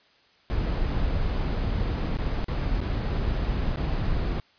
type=noise with dropouts; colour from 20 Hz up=brown; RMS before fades=-26 dBFS; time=0.5-4.4 s; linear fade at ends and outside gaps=0 ms; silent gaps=2.171-2.187 / 2.443-2.483 / 2.805-2.814 / 3.759-3.771 s; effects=white hiss -60 dBFS RMS until 4.58 s + resampled to 11025 Hz